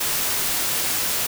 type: noise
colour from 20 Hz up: white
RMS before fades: -23 dBFS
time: 0-1.27 s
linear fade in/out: 10 ms
effects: none